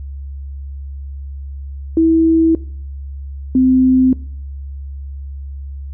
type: tone pair in turn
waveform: sine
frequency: 325.4 / 258.3 Hz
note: E4 / C4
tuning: -22 / -22 cents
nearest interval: major third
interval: 400 cents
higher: first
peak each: -8 dBFS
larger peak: neither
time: 1.97-2.55 / 3.55-4.13 s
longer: neither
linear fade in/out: 2 ms
effects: noise-tail reverb RT60 0.5 s tail -20 dB re dry + added 69 Hz sine -25 dBFS peak until 5.93 s